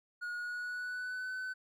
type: tone with pitch glide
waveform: triangle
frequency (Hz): 1445 to 1512.5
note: F#6 to F#6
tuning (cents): -41 to +38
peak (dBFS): -35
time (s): 0.21-1.54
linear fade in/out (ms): 20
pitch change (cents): +79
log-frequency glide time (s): 0.35-1.32
effects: none